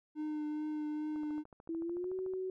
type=tone with vibrato; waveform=triangle; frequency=303.3 Hz; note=D#4; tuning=44 cents flat; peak=-33 dBFS; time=0.15-1.44 s; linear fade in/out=50 ms; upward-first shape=triangle; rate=2.4 Hz; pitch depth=18 cents each way
type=click train; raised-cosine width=1 ms; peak=-40 dBFS; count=17; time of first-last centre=1.16-2.336 s; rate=13.6 Hz
type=tone with pitch glide; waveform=sine; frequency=329.6 to 374.3 Hz; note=E4 to F#4; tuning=0 to +20 cents; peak=-35 dBFS; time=1.69-2.5 s; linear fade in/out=2 ms; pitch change=+220 cents; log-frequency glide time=1.8-2.14 s
effects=none